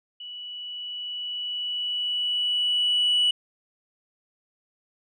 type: tone with level ramp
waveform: sine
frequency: 2949 Hz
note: F#7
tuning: 6 cents flat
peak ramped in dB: -36 to -16 dBFS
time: 0.2-3.31 s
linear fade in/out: 5 ms
effects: tanh soft clip ceiling -16 dBFS